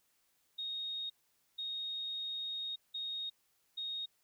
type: tone bursts at uneven times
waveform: sine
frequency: 3729 Hz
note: A#7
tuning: in tune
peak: -37 dBFS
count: 4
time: 0.58-1.1 / 1.58-2.76 / 2.94-3.3 / 3.77-4.06 s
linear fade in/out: 10 ms
effects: white hiss -75 dBFS RMS until 4.23 s